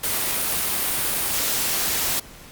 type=noise; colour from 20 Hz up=white; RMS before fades=-23 dBFS; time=0.03-2.2 s; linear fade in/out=10 ms; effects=pink hiss -44 dBFS RMS until 2.51 s + Opus 48 kbps